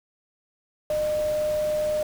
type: tone in noise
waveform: sine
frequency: 608 Hz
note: D#5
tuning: 40 cents flat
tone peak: -22 dBFS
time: 0.9-2.03 s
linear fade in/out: 2 ms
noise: pink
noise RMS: -39 dBFS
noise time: 0.9-2.03 s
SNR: +14 dB
effects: none